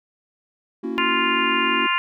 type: chord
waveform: triangle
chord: F# dominant seventh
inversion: first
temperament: just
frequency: 231.2 / 277.5 / 333 / 370 Hz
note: A#3 / C#4 / E4 / F#4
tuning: -14 / +2 / +18 / 0 cents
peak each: -28 dBFS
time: 0.83-1.87 s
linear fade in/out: 10 ms
type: harmonic tone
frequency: 349.2 Hz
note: F4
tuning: in tune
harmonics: 3 / 4 / 5 / 6 / 7 / 8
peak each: -22 / -28 / -27 / -29 / -27 / -24 dBFS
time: 0.98-1.98 s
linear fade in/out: 0 ms
effects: none